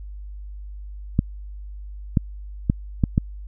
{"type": "clicks", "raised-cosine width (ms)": 5, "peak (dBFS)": -4, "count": 5, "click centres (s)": [1.191, 2.172, 2.699, 3.038, 3.179], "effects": ["added 50 Hz sine -33 dBFS peak until 3.47 s"]}